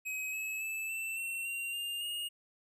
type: tone with pitch steps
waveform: square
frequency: 2537 / 2580 / 2623 / 2668 / 2713 / 2759 / 2805 / 2853 Hz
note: D#7 / E7 / E7 / E7 / E7 / F7 / F7 / F7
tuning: +33 / -38 / -9 / +20 / +49 / -22 / +7 / +36 cents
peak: -36 dBFS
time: 0.05-2.29 s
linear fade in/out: 20 ms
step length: 280 ms
effects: none